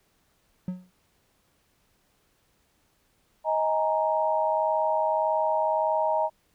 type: tone with exponential decay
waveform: triangle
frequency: 182.4 Hz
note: F#3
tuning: 24 cents flat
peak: -23 dBFS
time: 0.68-0.91 s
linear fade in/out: 2 ms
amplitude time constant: 50 ms
type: chord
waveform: sine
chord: D# suspended fourth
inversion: none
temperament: equal with one note detuned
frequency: 629.1 / 830.6 / 932.3 Hz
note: D#5 / G#5 / A#5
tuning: +19 / 0 / 0 cents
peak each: -25 / -29 / -26 dBFS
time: 3.44-6.3 s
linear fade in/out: 50 ms
effects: pink hiss -68 dBFS RMS until 6.54 s